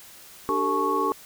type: tone cluster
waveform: sine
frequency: 294.8 / 389.6 / 448.7 / 857 / 1105 Hz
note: D4 / G4 / A4 / A5 / C#6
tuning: +7 / -11 / +34 / -46 / -6 cents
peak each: -30 / -28 / -29 / -32 / -24 dBFS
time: 0.49-1.12 s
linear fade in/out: 0 ms
effects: white hiss -47 dBFS RMS until 1.25 s